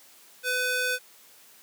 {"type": "tone with high-pass filter", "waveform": "square", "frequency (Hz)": 502, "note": "B4", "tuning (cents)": 28, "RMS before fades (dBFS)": -27, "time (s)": [0.43, 0.99], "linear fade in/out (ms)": 50, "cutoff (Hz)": 1100, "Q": 1.3, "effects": ["white hiss -54 dBFS RMS until 1.62 s", "high-pass 200 Hz 12 dB/octave"]}